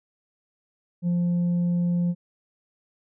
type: tone with tanh clipping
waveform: triangle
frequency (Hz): 174.61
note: F3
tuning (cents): 0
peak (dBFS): -21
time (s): 1.02-2.15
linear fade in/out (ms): 50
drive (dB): 7
effects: none